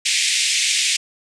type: band-pass noise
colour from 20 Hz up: pink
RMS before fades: -19 dBFS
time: 0.05-0.97 s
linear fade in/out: 10 ms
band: 2100 to 9000 Hz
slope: 48 dB/octave
effects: none